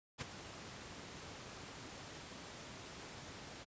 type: noise with ADSR envelope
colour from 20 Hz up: pink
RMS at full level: -40 dBFS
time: 0.18-3.65 s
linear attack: 34 ms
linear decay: 16 ms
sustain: -10 dB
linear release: 29 ms
effects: high-pass 80 Hz 12 dB/octave + resampled to 16000 Hz